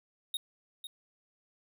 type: tone with echo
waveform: square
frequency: 3735 Hz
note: A#7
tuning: 3 cents sharp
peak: -32 dBFS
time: 0.34-0.37 s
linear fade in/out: 2 ms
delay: 500 ms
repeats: 1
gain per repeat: -9 dB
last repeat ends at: 0.87 s
effects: none